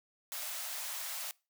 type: high-pass noise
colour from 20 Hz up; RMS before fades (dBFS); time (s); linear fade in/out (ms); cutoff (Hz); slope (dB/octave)
white; -40; 0.32-1.31; 0; 560; 96
effects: noise-tail reverb RT60 0.3 s tail -23 dB re dry